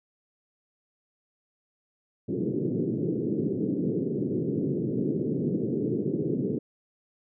white band-pass noise, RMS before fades -28 dBFS, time 2.28-6.59 s, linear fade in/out 10 ms, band 120 to 420 Hz, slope 48 dB/octave, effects none

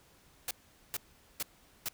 white noise bursts, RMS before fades -35 dBFS, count 4, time 0.48-1.886 s, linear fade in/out 2 ms, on 29 ms, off 430 ms, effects pink hiss -63 dBFS RMS until 1.93 s

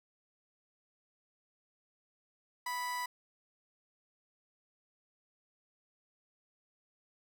30% pulse tone with amplitude modulation, 987 Hz, B5, 1 cent flat, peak -31 dBFS, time 2.66-3.06 s, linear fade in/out 5 ms, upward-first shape sine, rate 275 Hz, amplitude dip 30%, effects none

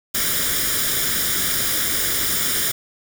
white noise with comb filter, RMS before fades -21 dBFS, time 0.14-2.72 s, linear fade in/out 10 ms, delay 0.57 ms, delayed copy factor +0.7, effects none

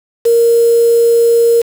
sine tone with quantisation, 466.2 Hz, A#4, in tune, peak -6 dBFS, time 0.25-1.62 s, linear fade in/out 10 ms, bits 4, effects none

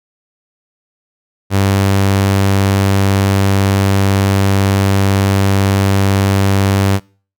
sawtooth tone, 98 Hz, G2, in tune, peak -6 dBFS, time 1.5-7 s, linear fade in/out 50 ms, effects noise-tail reverb RT60 0.4 s tail -24 dB re dry

